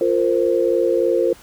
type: chord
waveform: sine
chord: F suspended fourth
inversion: none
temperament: equal with one note detuned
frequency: 349.2 / 460 / 523.3 Hz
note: F4 / Bb4 / C5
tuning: 0 / -23 / 0 cents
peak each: -19 dBFS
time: 0.01-1.33 s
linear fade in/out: 2 ms
effects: pink hiss -46 dBFS RMS until 1.42 s